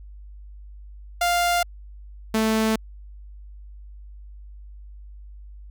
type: tone pair in turn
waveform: sawtooth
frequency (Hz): 699 / 220.2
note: F5 / A3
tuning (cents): +1 / +2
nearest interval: octave + minor sixth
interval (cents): 1999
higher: first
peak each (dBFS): -15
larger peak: neither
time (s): 1.21-1.63 / 2.34-2.76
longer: neither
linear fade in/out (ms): 5
effects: added 50 Hz sine -39 dBFS peak until 5.7 s